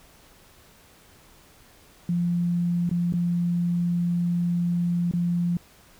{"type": "tone with dropouts", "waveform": "sine", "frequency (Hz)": 173.6, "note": "F3", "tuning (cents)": -10, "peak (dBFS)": -21, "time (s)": [2.09, 5.57], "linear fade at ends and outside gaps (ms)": 2, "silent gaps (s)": [[2.893, 2.912], [3.125, 3.137], [5.113, 5.136]], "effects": ["pink hiss -54 dBFS RMS until 5.99 s"]}